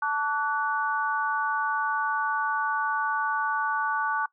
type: chord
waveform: sine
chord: D major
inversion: second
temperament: equal with one note detuned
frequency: 880 / 1145.2 / 1480 Hz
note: A5 / D6 / F#6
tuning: 0 / -44 / 0 cents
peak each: -29 / -28 / -28 dBFS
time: 0.02-4.26 s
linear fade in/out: 5 ms
effects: noise-tail reverb RT60 0.1 s tail -21 dB re dry